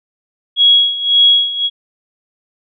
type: tone with tremolo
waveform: sine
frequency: 3322 Hz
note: G#7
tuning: in tune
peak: -5 dBFS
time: 0.56-1.7 s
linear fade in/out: 50 ms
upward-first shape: sine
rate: 1.8 Hz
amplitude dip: 80%
effects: none